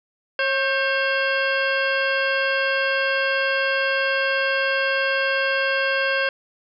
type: harmonic tone with a mistuned harmonic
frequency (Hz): 543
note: C#5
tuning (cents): -36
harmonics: 1 / 2 / 3 / 4 / 5 / 6 / 8 / 9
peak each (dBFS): -24 / -30 / -22 / -33 / -27 / -33 / -38 / -37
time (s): 0.39-6.29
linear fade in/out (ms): 2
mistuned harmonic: 3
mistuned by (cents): -55
effects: none